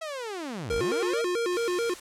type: linear two-way sweep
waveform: sawtooth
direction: down then up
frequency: 659.3 to 40.36 to 659.3 Hz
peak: -29 dBFS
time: 0.01-1.22 s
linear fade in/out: 10 ms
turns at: 0.76 s
type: tone with vibrato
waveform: square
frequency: 408.2 Hz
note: G#4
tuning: 30 cents flat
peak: -26 dBFS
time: 0.7-1.94 s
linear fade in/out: 5 ms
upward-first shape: square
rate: 4.6 Hz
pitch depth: 230 cents each way
type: noise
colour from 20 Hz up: white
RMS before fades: -43 dBFS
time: 1.52-2 s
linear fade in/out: 5 ms
effects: low-pass 9000 Hz 12 dB/octave